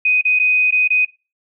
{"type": "tone with dropouts", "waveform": "sine", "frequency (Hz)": 2500, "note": "D#7", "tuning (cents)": 8, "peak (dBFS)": -12, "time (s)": [0.05, 1.05], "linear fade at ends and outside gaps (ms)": 5, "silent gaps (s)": [[0.213, 0.251], [0.39, 0.397], [0.708, 0.723], [0.877, 0.903]], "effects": ["noise-tail reverb RT60 0.3 s tail -21 dB re dry"]}